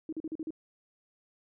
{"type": "tone bursts", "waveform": "sine", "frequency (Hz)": 317, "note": "D#4", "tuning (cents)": 32, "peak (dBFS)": -33, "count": 6, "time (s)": [0.09, 0.506], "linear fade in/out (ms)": 2, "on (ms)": 36, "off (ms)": 40, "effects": []}